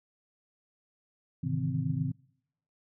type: tone cluster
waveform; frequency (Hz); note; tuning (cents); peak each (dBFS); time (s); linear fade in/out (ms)
sine; 108.5 / 133.9 / 152.7 / 161.3 / 258; A2 / C3 / D#3 / E3 / C4; -24 / +40 / -32 / -37 / -24; -36 / -32 / -36 / -33 / -37; 1.43-2.12; 10
effects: noise-tail reverb RT60 0.8 s tail -26 dB re dry